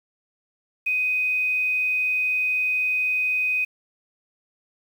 sine tone, 2504 Hz, D#7, 10 cents sharp, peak -20 dBFS, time 0.86-3.65 s, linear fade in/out 10 ms, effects 8-bit

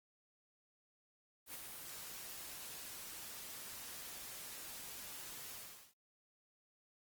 white noise with ADSR envelope, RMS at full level -45 dBFS, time 1.46-5.94 s, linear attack 82 ms, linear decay 21 ms, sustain -4 dB, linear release 410 ms, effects Opus 24 kbps

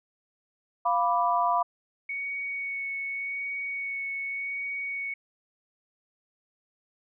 sine chord, B diminished, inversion second, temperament equal, 698.5 / 987.8 / 1174.7 Hz, F5 / B5 / D6, 0 / 0 / 0 cents, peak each -26 / -25 / -28 dBFS, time 0.85-1.63 s, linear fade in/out 10 ms
sine tone with vibrato, 2227 Hz, C#7, 7 cents sharp, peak -30 dBFS, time 2.09-5.14 s, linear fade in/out 5 ms, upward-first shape sine, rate 0.86 Hz, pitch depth 12 cents each way
effects none

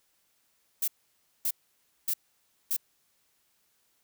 violet noise bursts, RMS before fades -28 dBFS, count 4, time 0.82-2.766 s, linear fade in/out 5 ms, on 59 ms, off 570 ms, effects white hiss -71 dBFS RMS until 4.03 s

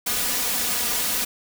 white noise with comb filter, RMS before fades -24 dBFS, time 0.06-1.25 s, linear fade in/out 10 ms, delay 4.1 ms, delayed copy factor +0.6, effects none

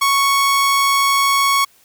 sawtooth tone, 1108.7 Hz, C#6, in tune, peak -9 dBFS, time 0.01-1.65 s, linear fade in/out 10 ms, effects white hiss -53 dBFS RMS until 1.84 s

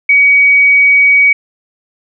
sine tone, 2260 Hz, C#7, 33 cents sharp, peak -4 dBFS, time 0.09-1.33 s, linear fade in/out 5 ms, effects none

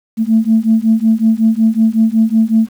sine beating tone pair, 220 / 225.4 Hz, A3 / A3, 0 / +42 cents, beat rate 5.4 Hz, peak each -11 dBFS, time 0.17-2.69 s, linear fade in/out 50 ms, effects tanh soft clip ceiling -1 dBFS + 7-bit

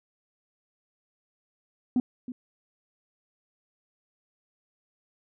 sine tone with echo, 249.6 Hz, B3, 19 cents sharp, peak -18 dBFS, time 1.96-2 s, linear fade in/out 2 ms, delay 320 ms, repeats 1, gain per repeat -15 dB, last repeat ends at 2.32 s, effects tanh soft clip ceiling -18 dBFS

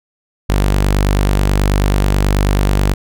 sawtooth tone, 49.26 Hz, G1, 9 cents sharp, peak -7 dBFS, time 0.49-2.94 s, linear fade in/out 10 ms, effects none

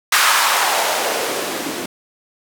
blue noise with band-pass filter sweep, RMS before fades -18 dBFS, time 0.12-1.86 s, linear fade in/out 5 ms, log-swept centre 1400 to 250 Hz, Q 1.9, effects none

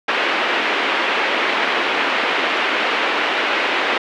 white band-pass noise, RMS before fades -19 dBFS, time 0.08-3.98 s, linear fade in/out 5 ms, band 280 to 2800 Hz, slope 24 dB/octave, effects none

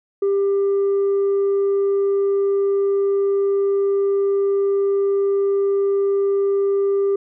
sine tone with tanh clipping, 396.7 Hz, G4, 21 cents sharp, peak -16 dBFS, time 0.22-7.16 s, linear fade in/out 5 ms, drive 1 dB, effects none

